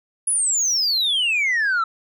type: exponential sweep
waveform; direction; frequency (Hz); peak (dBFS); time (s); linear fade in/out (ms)
sine; down; 10500 to 1298; -15; 0.27-1.84; 5
effects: tanh soft clip ceiling -16 dBFS